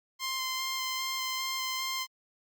10% pulse tone with vibrato, 1046.5 Hz, C6, in tune, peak -23 dBFS, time 0.19-2.07 s, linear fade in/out 50 ms, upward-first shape square, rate 2.5 Hz, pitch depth 11 cents each way, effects Opus 48 kbps

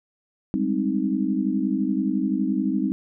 sine chord, Ab major seventh, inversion third, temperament equal, 196 / 207.7 / 261.6 / 311.1 Hz, G3 / Ab3 / C4 / Eb4, 0 / 0 / 0 / 0 cents, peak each -26 / -28 / -25 / -26 dBFS, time 0.54-2.92 s, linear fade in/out 0 ms, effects none

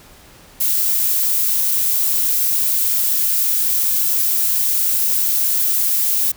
violet noise, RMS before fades -17 dBFS, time 0.6-6.32 s, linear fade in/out 10 ms, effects pink hiss -45 dBFS RMS until 6.36 s

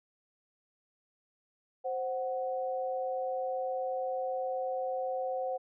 sine tone pair together, 523.3 / 742 Hz, C5 / F#5, 0 / +5 cents, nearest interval tritone, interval 605 cents, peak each -33 / -35 dBFS, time 1.84-5.58 s, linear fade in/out 20 ms, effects none

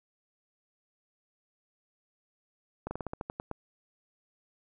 slowing click train, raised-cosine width 1 ms, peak -21 dBFS, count 10, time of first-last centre 2.87-3.513 s, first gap 40 ms, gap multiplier 1.14, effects none

